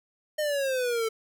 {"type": "exponential sweep", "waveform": "square", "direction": "down", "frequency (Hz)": [616, 440], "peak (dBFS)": -26, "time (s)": [0.38, 1.09], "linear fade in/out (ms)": 10, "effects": []}